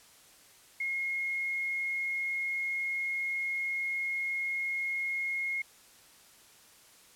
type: tone with quantisation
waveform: sine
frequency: 2154 Hz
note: C7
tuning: 50 cents sharp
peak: -30 dBFS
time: 0.8-5.62 s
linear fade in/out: 5 ms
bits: 10
effects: white hiss -58 dBFS RMS until 7.15 s + low-pass 12000 Hz 12 dB/octave